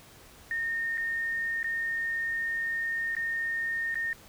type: tone with dropouts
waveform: sine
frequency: 1834 Hz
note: A#6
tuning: 29 cents flat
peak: -28 dBFS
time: 0.51-4.13 s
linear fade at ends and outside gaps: 1 ms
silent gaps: 0.974-0.979 / 1.63-1.643 / 3.151-3.166 / 3.944-3.955 s
effects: pink hiss -53 dBFS RMS until 4.28 s